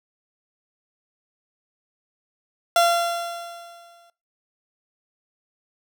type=tone with exponential decay; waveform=30% pulse; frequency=686 Hz; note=F5; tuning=31 cents flat; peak=-11 dBFS; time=2.76-4.1 s; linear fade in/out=2 ms; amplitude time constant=290 ms; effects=noise-tail reverb RT60 0.3 s tail -20 dB re dry